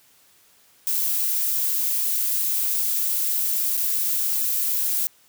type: noise with dropouts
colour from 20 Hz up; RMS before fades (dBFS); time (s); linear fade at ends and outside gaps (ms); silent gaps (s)
violet; -23; 0.87-5.07; 0; 3.769-3.775
effects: white hiss -57 dBFS RMS until 5.28 s + high-pass 60 Hz 12 dB/octave

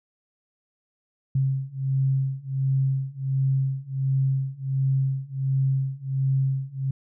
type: beating tone pair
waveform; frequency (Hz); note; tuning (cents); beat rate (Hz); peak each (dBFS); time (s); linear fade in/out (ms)
sine; 133.7 / 135.1; C3 / C#3; +38 / -44; 1.4; -25 / -24; 1.35-6.91; 5
effects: none

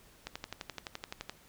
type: click train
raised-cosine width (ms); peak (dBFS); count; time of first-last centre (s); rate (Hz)
0.2; -21; 13; 0.27-1.296; 11.7
effects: pink hiss -60 dBFS RMS until 1.48 s

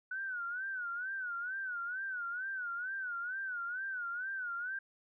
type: tone with vibrato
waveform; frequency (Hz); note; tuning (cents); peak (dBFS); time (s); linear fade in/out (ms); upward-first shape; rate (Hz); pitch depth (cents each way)
sine; 1480; F#6; 0; -36; 0.11-4.79; 5; sine; 2.2; 120
effects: none

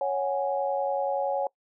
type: chord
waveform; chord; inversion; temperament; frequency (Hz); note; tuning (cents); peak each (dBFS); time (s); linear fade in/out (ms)
sine; C# suspended fourth; none; equal; 554.4 / 740 / 830.6; C#5 / F#5 / G#5; 0 / 0 / 0; -27 / -31 / -30; 0.01-1.47; 2
effects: noise-tail reverb RT60 0.1 s tail -23 dB re dry

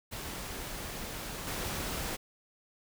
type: noise with level steps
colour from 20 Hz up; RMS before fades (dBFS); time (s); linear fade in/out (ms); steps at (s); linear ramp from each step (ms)
pink; -40 / -36; 0.11-2.17; 20; 1.47; 2
effects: none

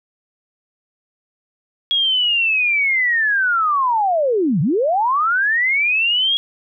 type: linear two-way sweep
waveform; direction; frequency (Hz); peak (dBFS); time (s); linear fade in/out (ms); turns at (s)
sine; down then up; 3322 to 130.81 to 3322; -14; 1.91-6.37; 0; 4.61
effects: none

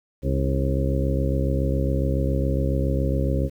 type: harmonic tone with a mistuned harmonic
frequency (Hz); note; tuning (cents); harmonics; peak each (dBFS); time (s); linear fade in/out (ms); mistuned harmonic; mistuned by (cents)
67.2; C2; +47; 1 / 2 / 3 / 4 / 5 / 6 / 7 / 8; -23 / -25 / -31 / -30 / -33 / -33 / -35 / -30; 0.22-3.5; 50; 5; -49
effects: 9-bit

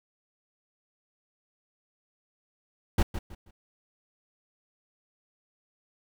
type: noise with echo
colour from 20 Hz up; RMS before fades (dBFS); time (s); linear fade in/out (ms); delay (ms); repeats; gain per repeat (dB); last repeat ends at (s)
brown; -21; 2.98-3.03; 5; 160; 3; -11; 3.51
effects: none

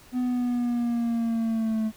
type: linear sweep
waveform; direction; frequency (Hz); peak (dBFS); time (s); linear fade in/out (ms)
triangle; down; 251.4 to 217.5; -21; 0.12-1.92; 50
effects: pink hiss -52 dBFS RMS until 1.96 s

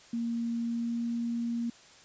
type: tone with pitch glide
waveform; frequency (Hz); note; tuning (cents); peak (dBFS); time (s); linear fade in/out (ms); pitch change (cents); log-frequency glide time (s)
sine; 233.1 to 234.6; A#3 to A#3; 0 to +11; -29; 0.13-1.7; 5; +11; 0.58-1.05
effects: white hiss -55 dBFS RMS until 2.04 s + resampled to 16000 Hz

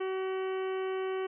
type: harmonic tone with a mistuned harmonic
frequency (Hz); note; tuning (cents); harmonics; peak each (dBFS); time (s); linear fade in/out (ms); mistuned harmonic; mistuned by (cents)
378.6; F#4; +40; 1 / 2 / 3 / 4 / 5 / 6 / 7 / 8; -31 / -43 / -43 / -48 / -49 / -50 / -54 / -52; 0-1.27; 10; 7; +35
effects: none

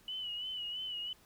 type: tone with vibrato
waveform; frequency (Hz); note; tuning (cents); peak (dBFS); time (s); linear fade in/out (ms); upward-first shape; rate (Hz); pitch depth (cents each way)
sine; 2960; F#7; 0; -37; 0.08-1.13; 2; sine; 3; 56
effects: pink hiss -64 dBFS RMS until 1.25 s

